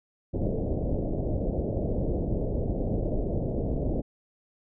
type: low-pass noise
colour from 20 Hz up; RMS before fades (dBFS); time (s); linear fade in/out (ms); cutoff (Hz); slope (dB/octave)
pink; -28; 0.33-4.02; 20; 640; 48
effects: none